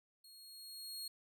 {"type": "tone with level ramp", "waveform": "sawtooth", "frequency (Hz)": 4292, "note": "C8", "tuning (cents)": 43, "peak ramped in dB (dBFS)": [-55, -39], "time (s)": [0.24, 1.08], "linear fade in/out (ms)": 5, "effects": []}